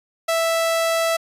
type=tone; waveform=sawtooth; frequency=659.3 Hz; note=E5; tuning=in tune; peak=-14 dBFS; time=0.28-1.17 s; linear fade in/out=10 ms; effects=resampled to 32000 Hz